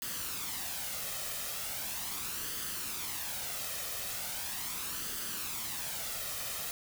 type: noise with flanger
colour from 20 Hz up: white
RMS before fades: -38 dBFS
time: 0.02-6.71 s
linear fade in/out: 0 ms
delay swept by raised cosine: 0.63 to 1.63 ms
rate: 0.39 Hz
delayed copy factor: +0.5
effects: none